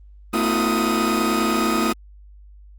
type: tone cluster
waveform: 40% pulse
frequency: 225.2 / 254.6 / 325.5 / 360.6 / 1251 Hz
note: A3 / C4 / E4 / F#4 / D#6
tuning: +40 / -47 / -22 / -45 / +9 cents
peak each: -22 / -27 / -24 / -26 / -23 dBFS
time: 0.33-1.93 s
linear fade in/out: 10 ms
effects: added 50 Hz sine -42 dBFS peak until 2.78 s + Opus 24 kbps